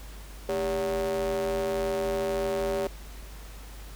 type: ring-modulated tone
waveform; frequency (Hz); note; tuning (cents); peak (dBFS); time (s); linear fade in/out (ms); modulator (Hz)
square; 87.31; F2; 0; -24; 0.49-2.87; 0; 483
effects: added 50 Hz sine -41 dBFS peak until 3.95 s + pink hiss -49 dBFS RMS until 3.95 s